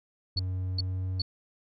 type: tone with pitch glide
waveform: triangle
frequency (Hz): 92.5 to 93.09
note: F#2 to F#2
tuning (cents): 0 to +11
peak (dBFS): -27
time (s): 0.36-1.22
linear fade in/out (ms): 5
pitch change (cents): +11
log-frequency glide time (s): 0.7-1.07
type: tone bursts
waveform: sine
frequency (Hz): 4435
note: C#8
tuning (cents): 0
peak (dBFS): -27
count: 3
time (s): 0.37-1.219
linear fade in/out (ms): 2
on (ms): 23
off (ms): 390
effects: none